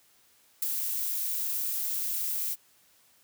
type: noise with ADSR envelope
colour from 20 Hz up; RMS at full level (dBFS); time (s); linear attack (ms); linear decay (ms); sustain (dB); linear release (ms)
violet; -26; 0.62-2.56; 5; 17; -5; 36
effects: white hiss -63 dBFS RMS until 3.23 s + high-pass 60 Hz 12 dB/octave